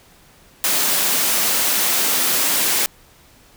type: high-pass noise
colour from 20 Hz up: white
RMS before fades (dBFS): -18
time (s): 0.64-2.86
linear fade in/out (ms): 0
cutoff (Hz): 170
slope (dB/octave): 24
effects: pink hiss -50 dBFS RMS until 3.56 s